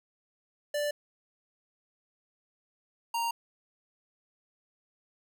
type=tone pair in turn; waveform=square; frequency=587.3 / 930.4 Hz; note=D5 / A#5; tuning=0 / -4 cents; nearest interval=minor sixth; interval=796 cents; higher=second; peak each=-29 / -29 dBFS; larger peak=neither; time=0.74-0.91 / 3.14-3.31 s; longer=neither; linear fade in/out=5 ms; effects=none